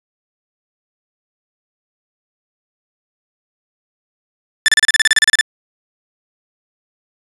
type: tone bursts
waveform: sawtooth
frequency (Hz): 1760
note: A6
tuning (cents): 0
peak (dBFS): -4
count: 14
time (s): 4.66-5.41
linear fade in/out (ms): 0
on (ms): 22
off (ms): 34
effects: resampled to 24000 Hz